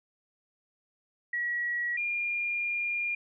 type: tone pair in turn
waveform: sine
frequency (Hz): 1920 / 2410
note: B6 / D7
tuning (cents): -49 / +44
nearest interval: major third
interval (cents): 393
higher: second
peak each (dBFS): -28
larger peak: neither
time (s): 1.33-1.97 / 1.97-3.15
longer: second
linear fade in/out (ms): 5
effects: none